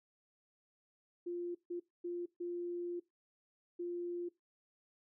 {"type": "tone bursts at uneven times", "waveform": "sine", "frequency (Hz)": 349.2, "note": "F4", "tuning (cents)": 0, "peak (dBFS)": -37, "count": 5, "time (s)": [[1.26, 1.55], [1.7, 1.8], [2.04, 2.26], [2.4, 3], [3.79, 4.29]], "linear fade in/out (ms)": 10, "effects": ["noise-tail reverb RT60 0.2 s tail -21 dB re dry"]}